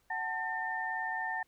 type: tone cluster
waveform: sine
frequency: 746 / 884 / 1806 Hz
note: F#5 / A5 / A6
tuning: +14 / +8 / +45 cents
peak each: -39 / -38 / -35 dBFS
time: 0.1-1.43 s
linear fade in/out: 5 ms
effects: pink hiss -72 dBFS RMS until 1.47 s

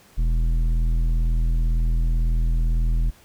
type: tone with tanh clipping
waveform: sine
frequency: 41 Hz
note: E1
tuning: 9 cents flat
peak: -19 dBFS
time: 0.17-3.11 s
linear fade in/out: 20 ms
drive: 10 dB
effects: pink hiss -53 dBFS RMS until 3.24 s

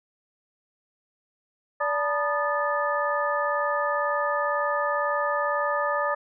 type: tone cluster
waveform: sine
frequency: 580 / 878 / 960 / 1228 / 1746 Hz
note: D5 / A5 / B5 / D#6 / A6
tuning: -22 / -4 / -49 / -23 / -14 cents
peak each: -27 / -33 / -33 / -27 / -30 dBFS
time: 1.8-6.15 s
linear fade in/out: 10 ms
effects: none

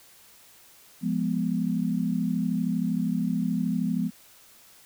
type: chord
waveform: sine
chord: F diminished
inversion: none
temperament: equal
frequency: 174.61 / 207.7 / 246.9 Hz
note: F3 / Ab3 / Cb4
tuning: 0 / 0 / 0 cents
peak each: -28 dBFS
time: 1.01-4.11 s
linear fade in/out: 50 ms
effects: white hiss -54 dBFS RMS until 4.85 s

